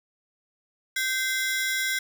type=ring-modulated tone; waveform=sawtooth; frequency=1810 Hz; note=A6; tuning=48 cents sharp; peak=-18 dBFS; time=0.96-1.99 s; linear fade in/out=5 ms; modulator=258 Hz; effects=none